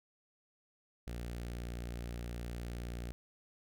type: tone with notch filter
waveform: sawtooth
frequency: 59.2 Hz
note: A#1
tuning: 27 cents sharp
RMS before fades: -42 dBFS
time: 1.07-3.12 s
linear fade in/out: 0 ms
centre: 1000 Hz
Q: 1.9
effects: none